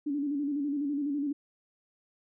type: tone with vibrato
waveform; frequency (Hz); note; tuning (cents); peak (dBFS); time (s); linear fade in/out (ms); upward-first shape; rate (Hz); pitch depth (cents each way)
sine; 286.7; D4; -42; -28; 0.06-1.33; 10; square; 12; 56
effects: none